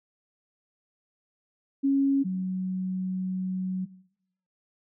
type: tone pair in turn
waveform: sine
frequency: 275.2 / 186.08 Hz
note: C#4 / F#3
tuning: -12 / +10 cents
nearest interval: perfect fifth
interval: 678 cents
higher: first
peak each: -20 / -26 dBFS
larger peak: first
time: 1.83-2.24 / 2.24-3.86 s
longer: second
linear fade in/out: 20 ms
effects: noise-tail reverb RT60 0.8 s tail -20 dB re dry